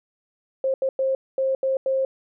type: tone bursts at uneven times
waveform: sine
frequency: 532 Hz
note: C5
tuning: 29 cents sharp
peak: -19 dBFS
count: 6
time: 0.64-0.74 / 0.82-0.89 / 0.99-1.15 / 1.38-1.55 / 1.63-1.77 / 1.86-2.05 s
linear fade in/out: 2 ms
effects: none